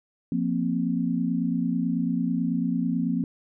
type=chord; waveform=sine; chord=F suspended fourth; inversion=none; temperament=just; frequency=174.61 / 232.8 / 261.9 Hz; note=F3 / Bb3 / C4; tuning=0 / -2 / +2 cents; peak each=-27 dBFS; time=0.32-3.24 s; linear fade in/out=2 ms; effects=none